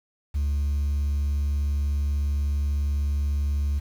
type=tone; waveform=sine; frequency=71.8 Hz; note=D2; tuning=39 cents flat; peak=-19 dBFS; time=0.34-3.8 s; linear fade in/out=20 ms; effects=tanh soft clip ceiling -21 dBFS + 8-bit